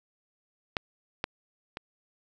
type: clicks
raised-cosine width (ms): 0.3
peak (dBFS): -11 / -12 / -20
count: 3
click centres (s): 0.768 / 1.241 / 1.771
effects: none